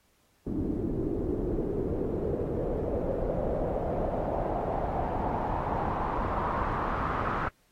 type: noise with low-pass filter sweep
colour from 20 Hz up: pink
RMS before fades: -30 dBFS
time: 0.46-7.49 s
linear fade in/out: 10 ms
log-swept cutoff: 310 to 1300 Hz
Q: 3.3
effects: pink hiss -68 dBFS RMS until 7.71 s + AAC 48 kbps